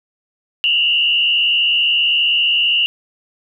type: tone with frequency modulation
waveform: sine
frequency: 2847 Hz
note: F7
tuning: 33 cents sharp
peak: -12 dBFS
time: 0.64-2.86 s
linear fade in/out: 0 ms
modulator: 75.2 Hz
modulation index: 1.5
effects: none